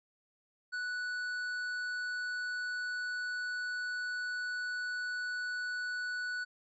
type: tone with hard clipping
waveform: sine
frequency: 1480 Hz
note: F#6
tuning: in tune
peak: -36 dBFS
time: 0.72-6.45 s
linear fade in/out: 20 ms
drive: 7 dB
effects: resampled to 24000 Hz

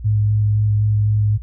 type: tone with vibrato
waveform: sine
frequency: 105.3 Hz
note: G#2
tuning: 24 cents sharp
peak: -13 dBFS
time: 0.04-1.38 s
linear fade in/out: 20 ms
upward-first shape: square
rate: 3.9 Hz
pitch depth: 11 cents each way
effects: added 60 Hz sine -29 dBFS peak until 1.42 s

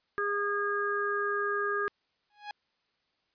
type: harmonic tone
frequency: 408.2 Hz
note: G#4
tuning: 30 cents flat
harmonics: 1 / 3 / 4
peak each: -32 / -32 / -32 dBFS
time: 0.18-1.88 s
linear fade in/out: 0 ms
type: tone with exponential growth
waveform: sawtooth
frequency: 830.6 Hz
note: G#5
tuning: in tune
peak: -30 dBFS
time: 2.3-2.51 s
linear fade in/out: 2 ms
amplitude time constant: 45 ms
effects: white hiss -75 dBFS RMS until 3.34 s + resampled to 11025 Hz

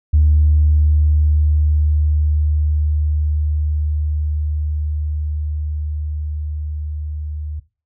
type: tone with level ramp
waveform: sine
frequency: 75.5 Hz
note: D2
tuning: 48 cents sharp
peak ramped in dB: -8 to -23 dBFS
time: 0.13-7.6 s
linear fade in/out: 10 ms
effects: noise-tail reverb RT60 0.3 s tail -17 dB re dry + tanh soft clip ceiling -4 dBFS

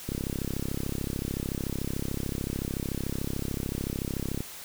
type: click train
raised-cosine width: 3 ms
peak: -18 dBFS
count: 146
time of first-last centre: 0.09-4.405 s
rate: 33.6 Hz
effects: white hiss -43 dBFS RMS until 4.64 s

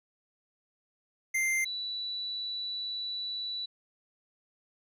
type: tone pair in turn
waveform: square / sine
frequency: 2093 / 3951 Hz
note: C7 / B7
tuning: 0 / 0 cents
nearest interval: major seventh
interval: 1100 cents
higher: second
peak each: -27 / -33 dBFS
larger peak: first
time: 1.34-1.65 / 1.65-3.66 s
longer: second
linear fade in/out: 10 ms
effects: resampled to 32000 Hz

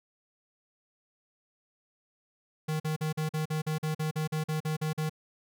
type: tone bursts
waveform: square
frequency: 155.56 Hz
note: D#3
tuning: in tune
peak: -29 dBFS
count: 15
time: 2.68-5.096 s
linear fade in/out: 10 ms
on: 120 ms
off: 44 ms
effects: none

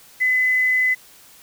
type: tone with quantisation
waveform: sine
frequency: 2017 Hz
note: B6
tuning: 36 cents sharp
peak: -15 dBFS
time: 0.2-0.95 s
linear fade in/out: 20 ms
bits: 7
effects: white hiss -48 dBFS RMS until 1.42 s

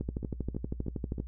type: two click trains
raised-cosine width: 3 ms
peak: -20 / -24 dBFS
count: 16 / 4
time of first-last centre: 0.01-1.2 / 0.23-1.182 s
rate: 12.6 / 3.15 Hz
effects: noise-tail reverb RT60 0.1 s tail -18 dB re dry + added 60 Hz sine -39 dBFS peak until 1.27 s

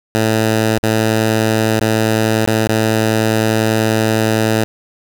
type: tone with dropouts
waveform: 10% pulse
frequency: 110.4 Hz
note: A2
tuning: 6 cents sharp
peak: -4 dBFS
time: 0.15-4.64 s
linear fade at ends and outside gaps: 0 ms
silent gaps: 0.784-0.831 / 1.797-1.811 / 2.46-2.475 / 2.674-2.69 s
effects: none

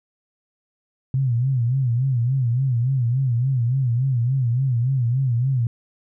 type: tone with vibrato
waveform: sine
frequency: 125.8 Hz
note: B2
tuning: 32 cents sharp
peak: -17 dBFS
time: 1.14-5.67 s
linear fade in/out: 2 ms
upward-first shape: sine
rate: 3.5 Hz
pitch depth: 140 cents each way
effects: none

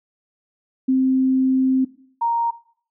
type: tone pair in turn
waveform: sine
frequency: 261.6 / 932.2 Hz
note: C4 / A#5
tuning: 0 / 0 cents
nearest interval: octave + minor seventh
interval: 2200 cents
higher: second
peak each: -14 / -17 dBFS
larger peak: first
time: 0.88-1.85 / 2.21-2.51 s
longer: first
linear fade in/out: 10 ms
effects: noise-tail reverb RT60 0.6 s tail -19 dB re dry

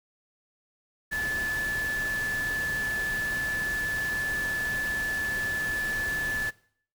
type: tone in noise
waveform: sine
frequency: 1735 Hz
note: A6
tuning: 25 cents flat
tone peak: -27 dBFS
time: 1.11-6.51 s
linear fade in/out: 20 ms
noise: pink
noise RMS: -38 dBFS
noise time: 1.11-6.51 s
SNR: +8 dB
effects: noise-tail reverb RT60 0.6 s tail -20 dB re dry

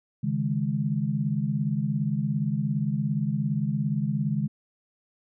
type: chord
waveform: sine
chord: C# suspended second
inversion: none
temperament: just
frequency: 138.59 / 155.92 / 207.9 Hz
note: C#3 / D#3 / G#3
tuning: 0 / +4 / +2 cents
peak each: -28 dBFS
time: 0.23-4.48 s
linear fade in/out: 10 ms
effects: none

